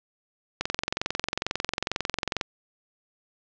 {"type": "click train", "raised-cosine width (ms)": 0.2, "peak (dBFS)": -8, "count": 41, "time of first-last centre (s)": [0.61, 2.412], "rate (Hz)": 22.2, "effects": ["low-pass 6000 Hz 12 dB/octave"]}